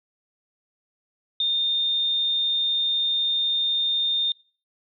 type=tone; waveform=sine; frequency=3636 Hz; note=A#7; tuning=44 cents flat; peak=-20 dBFS; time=1.4-4.32 s; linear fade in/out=2 ms; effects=noise-tail reverb RT60 0.4 s tail -23 dB re dry